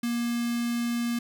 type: tone with notch filter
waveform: square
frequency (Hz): 236.8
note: A#3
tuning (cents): +27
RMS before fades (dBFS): -28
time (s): 0.03-1.19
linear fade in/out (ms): 5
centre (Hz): 780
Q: 0.93
effects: 11-bit